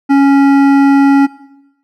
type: tone with hard clipping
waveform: triangle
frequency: 277.5 Hz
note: C#4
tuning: 2 cents sharp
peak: -7 dBFS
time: 0.09-1.27 s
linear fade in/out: 20 ms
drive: 16 dB
effects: noise-tail reverb RT60 0.9 s tail -19 dB re dry